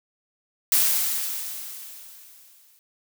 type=noise with exponential decay; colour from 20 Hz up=blue; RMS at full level=-18 dBFS; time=0.72-2.79 s; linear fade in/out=1 ms; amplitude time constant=450 ms; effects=none